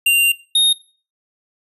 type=tone pair in turn; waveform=square; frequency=2781 / 3712 Hz; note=F7 / A#7; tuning=-8 / -8 cents; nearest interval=perfect fourth; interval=500 cents; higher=second; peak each=-11 dBFS; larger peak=neither; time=0.06-0.32 / 0.55-0.73 s; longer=first; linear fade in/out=5 ms; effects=noise-tail reverb RT60 0.4 s tail -22 dB re dry + resampled to 32000 Hz